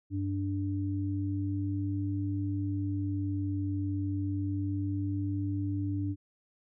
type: tone pair together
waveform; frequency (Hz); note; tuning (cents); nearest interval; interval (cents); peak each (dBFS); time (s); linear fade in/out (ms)
sine; 97.8 / 293.1; G2 / D4; -4 / -3; octave + perfect fifth; 1901; -31 / -33; 0.1-6.16; 50
effects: none